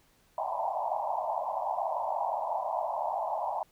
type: band-pass noise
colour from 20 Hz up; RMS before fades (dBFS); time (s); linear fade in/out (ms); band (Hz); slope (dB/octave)
pink; -32; 0.38-3.63; 2; 610 to 1000; 96
effects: pink hiss -66 dBFS RMS until 3.71 s